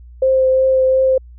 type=tone with vibrato; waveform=sine; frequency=523.3 Hz; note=C5; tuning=in tune; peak=-10 dBFS; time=0.22-1.18 s; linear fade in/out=5 ms; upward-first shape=triangle; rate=2.8 Hz; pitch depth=13 cents each way; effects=added 60 Hz sine -36 dBFS peak until 1.38 s